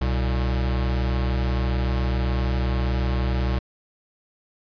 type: tone pair together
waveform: square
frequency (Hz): 63.7 / 120.04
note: C2 / B2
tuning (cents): -46 / -49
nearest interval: major seventh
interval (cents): 1097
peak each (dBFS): -22 / -29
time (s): 0.01-3.59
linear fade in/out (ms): 5
effects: resampled to 11025 Hz